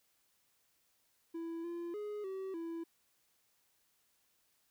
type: tone with pitch steps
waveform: triangle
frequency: 331.9 / 342.6 / 417.5 / 382.4 / 332.4 Hz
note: E4 / F4 / G#4 / G4 / E4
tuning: +12 / -33 / +9 / -43 / +15 cents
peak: -37 dBFS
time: 1.34-2.84 s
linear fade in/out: 10 ms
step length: 300 ms
effects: white hiss -75 dBFS RMS until 4.7 s